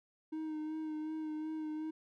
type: tone with vibrato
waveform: triangle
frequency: 311.1 Hz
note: D#4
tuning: in tune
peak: -35 dBFS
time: 0.32-1.91 s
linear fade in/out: 10 ms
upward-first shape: sine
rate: 2.7 Hz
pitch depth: 24 cents each way
effects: none